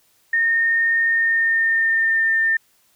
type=tone with pitch glide; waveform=sine; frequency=1833 to 1802.6 Hz; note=A#6 to A6; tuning=-30 to +41 cents; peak=-15 dBFS; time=0.33-2.57 s; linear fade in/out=5 ms; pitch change=-29 cents; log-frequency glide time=1.08-2.29 s; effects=white hiss -60 dBFS RMS until 2.95 s